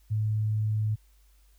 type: tone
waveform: sine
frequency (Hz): 107.6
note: A2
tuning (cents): -38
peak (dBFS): -24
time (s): 0.1-0.96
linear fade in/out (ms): 20
effects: added 50 Hz sine -57 dBFS peak until 1.58 s + white hiss -68 dBFS RMS until 1.58 s